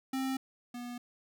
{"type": "tone pair in turn", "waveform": "square", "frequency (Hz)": [264.6, 242.9], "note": ["C4", "B3"], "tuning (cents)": [20, -29], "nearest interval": "minor second", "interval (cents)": 149, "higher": "first", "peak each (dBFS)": [-32, -40], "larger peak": "first", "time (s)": [[0.13, 0.37], [0.74, 0.98]], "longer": "neither", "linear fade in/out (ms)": 5, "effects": []}